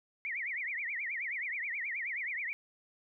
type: tone with vibrato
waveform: sine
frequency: 2100 Hz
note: C7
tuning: 6 cents sharp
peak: -34 dBFS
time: 0.25-2.53 s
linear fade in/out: 0 ms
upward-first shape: triangle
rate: 9.4 Hz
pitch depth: 270 cents each way
effects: none